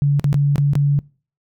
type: tone with dropouts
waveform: sine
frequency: 142.8 Hz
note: D3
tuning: 48 cents flat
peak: -12 dBFS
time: 0.02-0.99 s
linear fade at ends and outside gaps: 0 ms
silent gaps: 0.196-0.243 / 0.329-0.343 / 0.558-0.581 / 0.734-0.754 s
effects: noise-tail reverb RT60 0.4 s tail -24 dB re dry